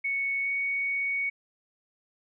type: tone with pitch glide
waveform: sine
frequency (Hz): 2217 to 2231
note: C#7 to C#7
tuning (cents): 0 to +11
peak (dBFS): -26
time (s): 0.04-1.3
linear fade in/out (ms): 10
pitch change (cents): +11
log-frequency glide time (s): 0.43-0.48
effects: none